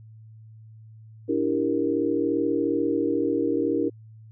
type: chord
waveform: sine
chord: E half-diminished seventh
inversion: third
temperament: equal with one note detuned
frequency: 289.1 / 329.6 / 392 / 466.2 Hz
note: D4 / E4 / G4 / Bb4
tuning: -27 / 0 / 0 / 0 cents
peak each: -26 / -26 / -29 / -27 dBFS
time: 1.28-3.9 s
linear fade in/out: 20 ms
effects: added 110 Hz sine -44 dBFS peak until 4.31 s